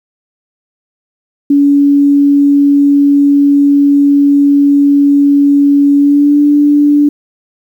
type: tone with pitch glide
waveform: sine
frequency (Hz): 283.9 to 291.4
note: C#4 to D4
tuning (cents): +41 to -13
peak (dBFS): -4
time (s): 1.5-7.09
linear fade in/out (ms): 5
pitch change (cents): +46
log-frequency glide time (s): 5.97-6.4
effects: 7-bit